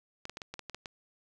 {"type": "clicks", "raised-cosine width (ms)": 0.2, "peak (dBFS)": -23, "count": 9, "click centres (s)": [0.254, 0.296, 0.371, 0.418, 0.54, 0.593, 0.697, 0.746, 0.858], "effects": []}